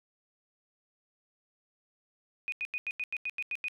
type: tone bursts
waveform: sine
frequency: 2484 Hz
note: D#7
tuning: 3 cents flat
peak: -31 dBFS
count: 10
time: 2.48-3.683 s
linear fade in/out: 0 ms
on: 42 ms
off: 87 ms
effects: none